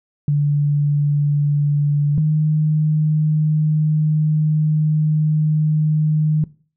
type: tone pair in turn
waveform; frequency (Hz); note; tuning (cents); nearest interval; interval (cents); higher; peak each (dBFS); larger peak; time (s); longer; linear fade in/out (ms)
sine; 145.6 / 153.81; D3 / D#3; -15 / -20; minor second; 95; second; -13; neither; 0.28-2.18 / 2.18-6.44; second; 2
effects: noise-tail reverb RT60 0.4 s tail -20 dB re dry